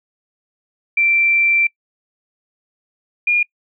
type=tone pair in turn; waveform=sine; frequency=2349 / 2423 Hz; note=D7 / D#7; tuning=0 / -47 cents; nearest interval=minor second; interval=53 cents; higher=second; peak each=-12 dBFS; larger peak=neither; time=0.97-1.67 / 3.27-3.43 s; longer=first; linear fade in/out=5 ms; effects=noise-tail reverb RT60 0.1 s tail -25 dB re dry